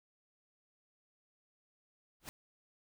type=noise with exponential growth; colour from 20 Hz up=pink; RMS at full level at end=-40 dBFS; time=2.2-2.29 s; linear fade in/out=0 ms; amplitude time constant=18 ms; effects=none